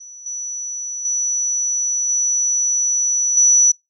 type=tone with level steps; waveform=sine; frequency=5920 Hz; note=F#8; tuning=in tune; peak=-35 / -24 / -17 / -15 / -9 dBFS; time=0-3.72 s; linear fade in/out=10 ms; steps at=0.26 / 1.05 / 2.09 / 3.37 s; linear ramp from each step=2 ms; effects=noise-tail reverb RT60 0.2 s tail -26 dB re dry